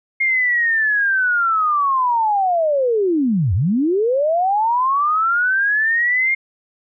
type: linear two-way sweep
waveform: sine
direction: down then up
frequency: 2140 to 80.6 to 2140 Hz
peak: -14 dBFS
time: 0.2-6.35 s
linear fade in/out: 10 ms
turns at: 3.54 s
effects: none